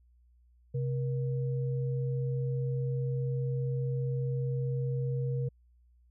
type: tone pair together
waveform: sine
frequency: 132.43 / 475.2 Hz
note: C3 / A#4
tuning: +21 / +33 cents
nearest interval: octave + minor seventh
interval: 2212 cents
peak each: -29 / -38 dBFS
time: 0.74-5.49 s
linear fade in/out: 10 ms
effects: added 60 Hz sine -60 dBFS peak until 6.1 s